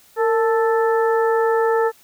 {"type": "harmonic tone with a mistuned harmonic", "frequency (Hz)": 440, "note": "A4", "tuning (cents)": 0, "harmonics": [1, 2, 3, 4], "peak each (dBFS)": [-16, -22, -26, -28], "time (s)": [0.16, 1.92], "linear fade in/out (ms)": 50, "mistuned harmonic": 1, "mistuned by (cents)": 65, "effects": ["white hiss -52 dBFS RMS until 2.03 s"]}